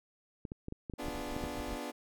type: clicks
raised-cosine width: 3 ms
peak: -27 dBFS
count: 9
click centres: 0.452 / 0.519 / 0.684 / 0.724 / 0.898 / 0.937 / 1.083 / 1.365 / 1.438 s
type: chord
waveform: 20% pulse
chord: B diminished seventh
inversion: none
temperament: equal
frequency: 246.9 / 293.7 / 349.2 / 415.3 Hz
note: B3 / D4 / F4 / Ab4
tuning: 0 / 0 / 0 / 0 cents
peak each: -38 / -37 / -42 / -43 dBFS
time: 0.98-1.92 s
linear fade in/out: 20 ms
type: noise with tremolo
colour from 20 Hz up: brown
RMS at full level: -41 dBFS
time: 1.01-1.8 s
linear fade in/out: 50 ms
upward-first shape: sine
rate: 7.4 Hz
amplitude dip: 80%
effects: none